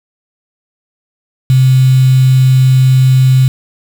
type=tone with quantisation; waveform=sine; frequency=130.3 Hz; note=C3; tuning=7 cents flat; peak=-4 dBFS; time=1.5-3.48 s; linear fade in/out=0 ms; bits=4; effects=none